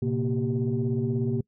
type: tone cluster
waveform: sine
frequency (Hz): 116.1 / 132.7 / 234.6 / 388.2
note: A#2 / C3 / A#3 / G4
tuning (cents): -7 / +25 / +11 / -17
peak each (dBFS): -28 / -28 / -28 / -30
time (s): 0.02-1.41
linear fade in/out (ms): 5
effects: noise-tail reverb RT60 0.1 s tail -26 dB re dry + tanh soft clip ceiling -16 dBFS